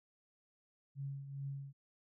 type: tone with tremolo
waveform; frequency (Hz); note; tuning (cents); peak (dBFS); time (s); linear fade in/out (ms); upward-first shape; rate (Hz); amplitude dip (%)
sine; 138.59; C#3; 0; -38; 0.95-1.73; 50; triangle; 2.4; 65
effects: none